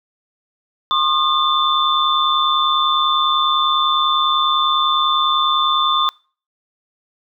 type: tone cluster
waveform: sine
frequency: 1071 / 1221 / 3537 Hz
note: C6 / D#6 / A7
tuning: +40 / -33 / +8 cents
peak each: -18 dBFS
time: 0.91-6.09 s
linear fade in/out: 0 ms
effects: noise-tail reverb RT60 0.4 s tail -25 dB re dry